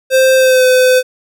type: tone with pitch glide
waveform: square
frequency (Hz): 523.3 to 509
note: C5 to C5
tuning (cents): 0 to -48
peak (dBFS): -7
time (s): 0.1-1.03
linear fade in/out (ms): 50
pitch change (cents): -48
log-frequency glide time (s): 0.36-0.65
effects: none